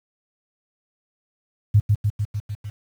sine tone with echo, 103.83 Hz, G#2, in tune, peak -10 dBFS, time 1.74-1.8 s, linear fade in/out 10 ms, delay 150 ms, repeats 6, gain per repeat -3 dB, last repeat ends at 2.7 s, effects high-pass 60 Hz 12 dB/octave + 8-bit

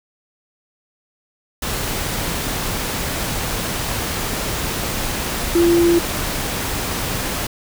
sine tone in noise, 341.8 Hz, F4, 37 cents flat, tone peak -11 dBFS, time 5.55-5.99 s, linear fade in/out 5 ms, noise pink, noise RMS -23 dBFS, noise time 1.62-7.47 s, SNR +9 dB, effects none

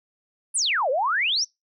sine exponential two-way sweep, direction down then up, 10548 to 493.9 to 6190 Hz, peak -20 dBFS, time 0.54-1.45 s, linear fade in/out 20 ms, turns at 0.9 s, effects noise-tail reverb RT60 0.2 s tail -26 dB re dry

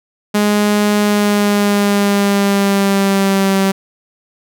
sawtooth tone with pitch glide, 207.7 to 193.79 Hz, G#3 to G3, 0 to -20 cents, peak -7 dBFS, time 0.34-3.72 s, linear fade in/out 10 ms, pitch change -120 cents, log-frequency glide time 0.99-3.58 s, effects none

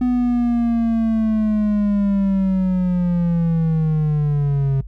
triangle linear sweep, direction down, 250 to 134.4 Hz, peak -13 dBFS, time 0.01-4.81 s, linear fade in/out 5 ms, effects noise-tail reverb RT60 0.1 s tail -21 dB re dry + added 50 Hz sine -31 dBFS peak until 4.87 s

